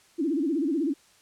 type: tone with vibrato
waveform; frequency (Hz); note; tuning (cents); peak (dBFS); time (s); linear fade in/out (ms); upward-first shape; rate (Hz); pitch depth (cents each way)
sine; 303.5; D#4; -43; -23; 0.18-0.94; 20; sine; 16; 220
effects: white hiss -59 dBFS RMS until 1.21 s + low-pass 9000 Hz 12 dB/octave